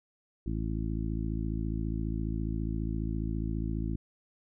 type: harmonic tone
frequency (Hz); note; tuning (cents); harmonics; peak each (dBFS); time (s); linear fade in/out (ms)
54.7; A1; -9; 1 / 2 / 3 / 4 / 5 / 6; -33 / -36 / -38 / -39 / -40 / -41; 0.46-3.96; 5
effects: none